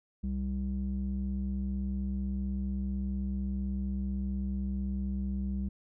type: tone with low-pass filter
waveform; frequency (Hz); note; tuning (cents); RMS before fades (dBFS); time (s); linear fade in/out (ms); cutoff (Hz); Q
square; 65.41; C2; 0; -33; 0.23-5.69; 10; 200; 3.1
effects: none